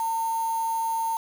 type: tone with quantisation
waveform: sine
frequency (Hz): 907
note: A#5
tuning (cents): -48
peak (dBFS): -24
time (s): 0-1.17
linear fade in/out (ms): 2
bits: 6
effects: none